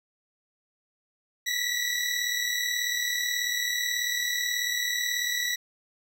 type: tone pair together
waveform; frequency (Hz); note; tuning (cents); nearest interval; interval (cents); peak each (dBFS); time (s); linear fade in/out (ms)
20% pulse; 1930.7 / 1969; B6 / B6; -40 / -6; unison; 34; -24; 1.46-5.56; 10
effects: none